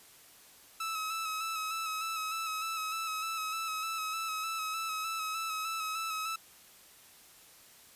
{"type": "tone with vibrato", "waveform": "sawtooth", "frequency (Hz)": 1298, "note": "E6", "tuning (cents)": -27, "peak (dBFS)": -30, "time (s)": [0.8, 6.36], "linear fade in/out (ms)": 5, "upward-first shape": "square", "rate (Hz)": 3.3, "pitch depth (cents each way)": 25, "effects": ["white hiss -57 dBFS RMS until 7.95 s", "resampled to 32000 Hz"]}